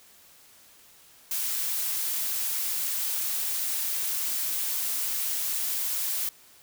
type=noise; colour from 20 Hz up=blue; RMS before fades=-29 dBFS; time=1.31-6.29 s; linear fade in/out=2 ms; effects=white hiss -55 dBFS RMS until 6.62 s